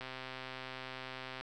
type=click train; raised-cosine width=0.3 ms; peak=-27 dBFS; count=183; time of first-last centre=0.01-1.41 s; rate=130 Hz; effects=none